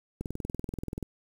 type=click train; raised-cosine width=3 ms; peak=-21 dBFS; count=18; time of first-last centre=0.21-1.027 s; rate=20.8 Hz; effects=8-bit